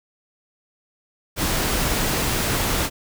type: noise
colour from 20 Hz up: pink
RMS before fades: -22 dBFS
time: 1.36-2.9 s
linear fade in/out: 50 ms
effects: none